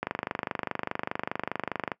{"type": "click train", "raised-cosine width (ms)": 0.5, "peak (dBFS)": -13, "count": 48, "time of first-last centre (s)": [0.03, 1.918], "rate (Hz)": 24.9, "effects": ["noise-tail reverb RT60 0.1 s tail -20 dB re dry", "high-pass 150 Hz 12 dB/octave"]}